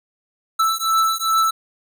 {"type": "beating tone pair", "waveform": "square", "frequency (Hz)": [1318.5, 1321], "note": ["E6", "E6"], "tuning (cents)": [0, 3], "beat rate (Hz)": 2.5, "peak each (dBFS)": -20, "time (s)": [0.59, 1.51], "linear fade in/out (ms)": 10, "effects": []}